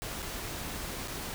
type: noise with dropouts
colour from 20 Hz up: pink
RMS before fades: -38 dBFS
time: 0.02-1.34 s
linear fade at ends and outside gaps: 0 ms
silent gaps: 0.221-0.226 / 1.075-1.081 s
effects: none